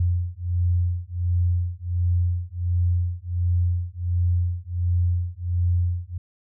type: beating tone pair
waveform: sine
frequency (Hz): 87.31 / 88.71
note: F2 / F2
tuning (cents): 0 / +28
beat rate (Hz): 1.4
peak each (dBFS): -23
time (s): 0-6.18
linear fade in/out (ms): 5
effects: none